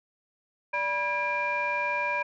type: tone cluster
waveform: sine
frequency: 585 / 974 / 1628 / 2382 Hz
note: D5 / B5 / G#6 / D7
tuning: -7 / -24 / -35 / +24 cents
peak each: -33 / -29 / -33 / -29 dBFS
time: 0.73-2.23 s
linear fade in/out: 10 ms
effects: tanh soft clip ceiling -18 dBFS